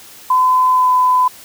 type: tone with pitch glide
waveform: sine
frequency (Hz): 1016 to 1007.2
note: B5 to B5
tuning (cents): +49 to +34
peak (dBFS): -9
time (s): 0.3-1.28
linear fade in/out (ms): 5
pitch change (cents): -15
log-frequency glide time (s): 0.73-0.89
effects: white hiss -39 dBFS RMS until 1.44 s